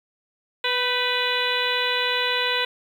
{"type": "harmonic tone with a mistuned harmonic", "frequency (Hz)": 493.9, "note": "B4", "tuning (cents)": 0, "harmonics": [1, 2, 3, 4, 5, 6, 7, 8], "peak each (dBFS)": [-29, -29, -29, -29, -29, -29, -29, -29], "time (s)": [0.64, 2.65], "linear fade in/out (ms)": 5, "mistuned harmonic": 3, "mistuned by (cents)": 45, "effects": ["8-bit"]}